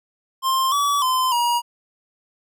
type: tone with pitch steps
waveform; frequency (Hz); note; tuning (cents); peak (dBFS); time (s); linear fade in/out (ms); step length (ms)
square; 1054 / 1143 / 1029 / 954; C6 / D6 / C6 / A#5; +12 / -47 / -29 / +40; -18; 0.42-1.62; 50; 300
effects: none